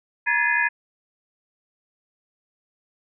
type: tone cluster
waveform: sine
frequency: 951 / 1676 / 1747 / 2059 / 2469 Hz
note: A#5 / G#6 / A6 / C7 / D#7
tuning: +34 / +15 / -13 / -28 / -14 cents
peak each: -27 / -22 / -24 / -27 / -26 dBFS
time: 0.26-0.69 s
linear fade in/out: 20 ms
effects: none